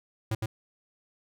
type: tone with echo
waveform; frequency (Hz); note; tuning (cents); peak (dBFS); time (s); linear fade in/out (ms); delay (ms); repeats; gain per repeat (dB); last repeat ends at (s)
square; 110; A2; 0; -27; 0.31-0.35; 5; 110; 1; -2; 0.46
effects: none